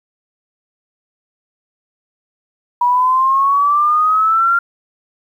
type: exponential sweep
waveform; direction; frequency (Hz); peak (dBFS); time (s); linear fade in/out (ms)
sine; up; 965 to 1395; -10; 2.81-4.59; 5
effects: 8-bit